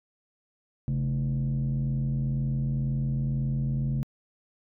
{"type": "tone with frequency modulation", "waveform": "sine", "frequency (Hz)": 136.9, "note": "C#3", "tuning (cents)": -21, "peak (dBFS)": -23, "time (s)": [0.88, 4.03], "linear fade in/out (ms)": 0, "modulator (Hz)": 82, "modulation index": 0.73, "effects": ["tanh soft clip ceiling -22 dBFS"]}